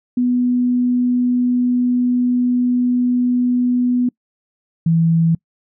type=tone pair in turn; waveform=sine; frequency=246.9 / 164.79 Hz; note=B3 / E3; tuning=0 / 0 cents; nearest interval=perfect fifth; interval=700 cents; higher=first; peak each=-13 / -11 dBFS; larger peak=second; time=0.17-4.09 / 4.86-5.35 s; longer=first; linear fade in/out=5 ms; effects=noise-tail reverb RT60 0.1 s tail -26 dB re dry